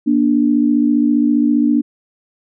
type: tone pair together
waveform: sine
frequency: 238.7 / 293.7 Hz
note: A#3 / D4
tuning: +41 / 0 cents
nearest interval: major third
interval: 359 cents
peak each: -14 / -13 dBFS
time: 0.06-1.82 s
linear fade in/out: 20 ms
effects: none